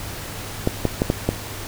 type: clicks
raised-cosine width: 2 ms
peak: -4 dBFS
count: 5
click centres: 0.674 / 0.853 / 1.019 / 1.101 / 1.29 s
effects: added 101 Hz sine -36 dBFS peak until 1.67 s + pink hiss -33 dBFS RMS until 1.67 s